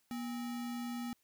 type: tone with sample-and-hold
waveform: sine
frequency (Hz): 240.3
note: B3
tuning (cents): -47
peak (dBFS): -37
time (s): 0.11-1.13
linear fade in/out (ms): 0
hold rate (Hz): 1050
effects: white hiss -75 dBFS RMS until 1.23 s